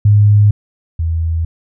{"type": "tone pair in turn", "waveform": "sine", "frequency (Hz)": [103.83, 81.92], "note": ["G#2", "E2"], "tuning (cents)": [0, -10], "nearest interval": "major third", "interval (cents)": 410, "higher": "first", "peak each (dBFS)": [-5, -13], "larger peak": "first", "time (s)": [[0.05, 0.51], [0.99, 1.45]], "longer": "neither", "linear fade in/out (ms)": 5, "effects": []}